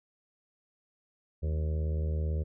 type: harmonic tone with a mistuned harmonic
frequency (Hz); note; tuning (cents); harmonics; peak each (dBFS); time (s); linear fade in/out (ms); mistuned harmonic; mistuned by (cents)
78.1; D#2; +7; 1 / 2 / 3 / 4 / 5 / 6 / 7 / 8; -28 / -38 / -50 / -51 / -45 / -46 / -47 / -57; 1.42-2.44; 20; 3; -85
effects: none